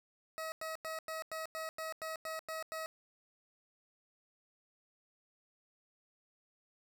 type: tone bursts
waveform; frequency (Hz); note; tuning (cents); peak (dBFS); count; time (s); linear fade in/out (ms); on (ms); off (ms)
20% pulse; 639; D#5; +46; -34; 11; 0.38-2.86; 0; 140; 94
effects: none